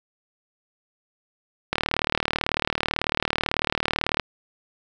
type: click train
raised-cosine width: 0.3 ms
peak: -5 dBFS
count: 95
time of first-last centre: 1.73-4.197 s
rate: 38.1 Hz
effects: none